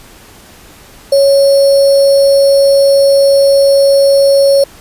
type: tone with sample-and-hold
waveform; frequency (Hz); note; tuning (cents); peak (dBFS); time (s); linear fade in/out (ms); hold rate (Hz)
sine; 554.4; C#5; 0; -4; 1.12-4.64; 5; 4900
effects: pink hiss -38 dBFS RMS until 4.8 s + resampled to 32000 Hz